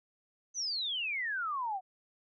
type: exponential sweep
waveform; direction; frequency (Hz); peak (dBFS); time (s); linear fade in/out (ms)
sine; down; 6260 to 727; -32; 0.54-1.81; 50
effects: none